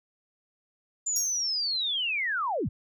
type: linear sweep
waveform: sine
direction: down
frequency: 7160 to 55 Hz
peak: -26 dBFS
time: 1.06-2.69 s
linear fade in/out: 10 ms
type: tone with exponential decay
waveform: sawtooth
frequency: 5650 Hz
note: F8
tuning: 19 cents sharp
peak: -22 dBFS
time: 1.16-1.44 s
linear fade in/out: 2 ms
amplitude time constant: 60 ms
effects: none